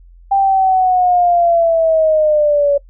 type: linear sweep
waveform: sine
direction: down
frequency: 792 to 564 Hz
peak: -9 dBFS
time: 0.31-2.78 s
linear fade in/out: 10 ms
effects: noise-tail reverb RT60 0.1 s tail -21 dB re dry + added 43 Hz sine -39 dBFS peak until 2.89 s